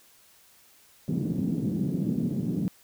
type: band-pass noise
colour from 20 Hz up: white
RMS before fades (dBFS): -28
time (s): 1.08-2.68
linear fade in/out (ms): 0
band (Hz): 140 to 250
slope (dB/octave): 24
effects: white hiss -58 dBFS RMS until 2.83 s